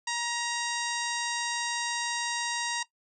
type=harmonic tone with a mistuned harmonic; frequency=946 Hz; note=A#5; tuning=25 cents sharp; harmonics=1 / 2 / 3 / 4 / 5 / 6 / 7 / 8 / 9; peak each=-33 / -36 / -38 / -39 / -40 / -41 / -41 / -42 / -43 dBFS; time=0.07-2.83 s; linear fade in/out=5 ms; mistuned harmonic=3; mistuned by=-32 cents; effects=noise-tail reverb RT60 0.1 s tail -17 dB re dry